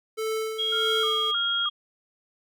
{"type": "tone with tremolo", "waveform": "square", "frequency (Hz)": 440, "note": "A4", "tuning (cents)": 0, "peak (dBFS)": -26, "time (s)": [0.17, 1.32], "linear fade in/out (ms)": 20, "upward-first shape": "sine", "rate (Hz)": 1.6, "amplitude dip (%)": 60}
{"type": "tone", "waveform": "sine", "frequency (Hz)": 3271, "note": "G#7", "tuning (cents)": -27, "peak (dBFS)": -24, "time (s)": [0.58, 1.7], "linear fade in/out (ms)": 20}
{"type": "tone with vibrato", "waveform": "sine", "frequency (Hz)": 1298, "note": "E6", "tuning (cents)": -27, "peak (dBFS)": -28, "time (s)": [0.72, 1.69], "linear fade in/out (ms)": 5, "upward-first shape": "square", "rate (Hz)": 1.6, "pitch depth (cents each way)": 120}
{"effects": []}